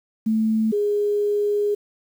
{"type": "tone pair in turn", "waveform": "sine", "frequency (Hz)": [220, 412.9], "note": ["A3", "G#4"], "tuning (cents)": [0, -10], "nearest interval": "major seventh", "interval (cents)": 1090, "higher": "second", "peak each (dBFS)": [-17, -18], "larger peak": "first", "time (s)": [[0.26, 0.72], [0.72, 1.75]], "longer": "second", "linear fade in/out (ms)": 10, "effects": ["8-bit"]}